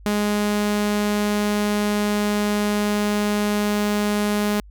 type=tone; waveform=sawtooth; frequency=207.7 Hz; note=G#3; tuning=in tune; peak=-15 dBFS; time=0.06-4.6 s; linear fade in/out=0 ms; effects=added 50 Hz sine -41 dBFS peak until 4.7 s